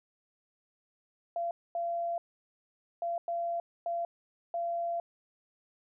sine tone bursts at uneven times, 684 Hz, F5, 36 cents flat, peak -30 dBFS, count 6, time 1.36-1.51 / 1.75-2.18 / 3.02-3.18 / 3.28-3.6 / 3.86-4.05 / 4.54-5 s, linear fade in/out 2 ms, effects none

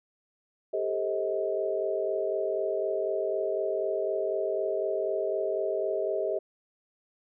sine chord, A half-diminished seventh, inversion third, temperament just, 396 / 440 / 528 / 633.6 Hz, G4 / A4 / C5 / Eb5, +18 / 0 / +16 / +31 cents, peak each -31 / -34 / -35 / -30 dBFS, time 0.73-6.39 s, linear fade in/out 10 ms, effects none

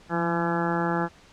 harmonic tone with a mistuned harmonic, 169.3 Hz, E3, 46 cents sharp, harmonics 1 / 2 / 3 / 4 / 5 / 6 / 7 / 8 / 9 / 10, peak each -28 / -29 / -33 / -35 / -30 / -37 / -37 / -33 / -38 / -35 dBFS, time 0.09-1.09 s, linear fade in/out 50 ms, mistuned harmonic 1, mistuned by +35 cents, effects pink hiss -53 dBFS RMS until 1.32 s + low-pass 6000 Hz 12 dB/octave

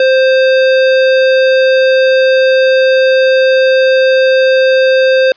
sine tone with sample-and-hold, 523.3 Hz, C5, in tune, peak -5 dBFS, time 0-5.32 s, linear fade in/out 2 ms, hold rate 2100 Hz, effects white hiss -47 dBFS RMS until 5.36 s + resampled to 11025 Hz

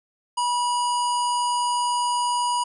harmonic tone, 971 Hz, B5, 30 cents flat, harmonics 1 / 3 / 5 / 7 / 9 / 10, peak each -21 / -32 / -34 / -38 / -35 / -40 dBFS, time 0.37-2.64 s, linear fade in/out 10 ms, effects none

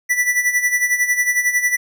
square tone with tremolo, 1970 Hz, B6, 5 cents flat, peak -13 dBFS, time 0.09-1.77 s, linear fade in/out 20 ms, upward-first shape sine, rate 11 Hz, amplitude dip 70%, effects none

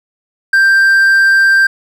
triangle tone, 1577 Hz, G6, 10 cents sharp, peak -4 dBFS, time 0.53-1.67 s, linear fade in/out 5 ms, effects none

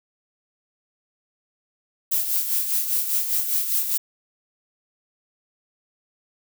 violet noise with tremolo, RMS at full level -21 dBFS, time 2.11-3.98 s, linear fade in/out 10 ms, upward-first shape sine, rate 5 Hz, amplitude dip 55%, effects none

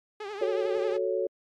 sawtooth tone with vibrato, 410 Hz, G#4, 22 cents flat, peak -31 dBFS, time 0.2-0.97 s, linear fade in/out 5 ms, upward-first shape triangle, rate 11 Hz, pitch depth 110 cents each way
sine chord, F# minor, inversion none, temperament equal, 370 / 440 / 554.4 Hz, F#4 / A4 / C#5, 0 / 0 / 0 cents, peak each -30 dBFS, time 0.41-1.27 s, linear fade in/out 5 ms
effects low-pass 4000 Hz 12 dB/octave + AAC 48 kbps

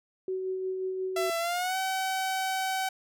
sine tone with tremolo, 375.5 Hz, F#4, 26 cents sharp, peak -28 dBFS, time 0.28-1.3 s, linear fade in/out 2 ms, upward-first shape sine, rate 5.6 Hz, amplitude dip 30%
sawtooth tone with pitch glide, 670 to 760.8 Hz, E5 to F#5, +28 to +48 cents, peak -24 dBFS, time 1.16-2.89 s, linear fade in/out 5 ms, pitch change +220 cents, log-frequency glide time 1.39-1.77 s
effects none

